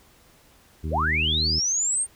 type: harmonic tone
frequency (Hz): 78.5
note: D#2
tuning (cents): +16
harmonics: 1 / 2 / 3 / 4 / 5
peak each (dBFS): -27 / -33 / -37 / -39 / -41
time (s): 0.83-1.6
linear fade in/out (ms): 20
type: linear sweep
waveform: sine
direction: up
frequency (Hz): 349.2 to 8870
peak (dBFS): -21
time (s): 0.9-2.07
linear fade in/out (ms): 50
effects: pink hiss -56 dBFS RMS until 2.15 s